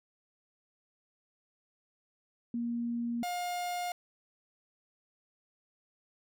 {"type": "tone pair in turn", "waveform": ["sine", "45% pulse"], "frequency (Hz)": [236.1, 710.4], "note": ["A#3", "F5"], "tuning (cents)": [22, 29], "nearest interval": "octave + perfect fifth", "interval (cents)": 1907, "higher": "second", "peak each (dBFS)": [-31, -33], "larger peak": "first", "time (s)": [[2.54, 3.23], [3.23, 3.92]], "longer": "neither", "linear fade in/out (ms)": 2, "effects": []}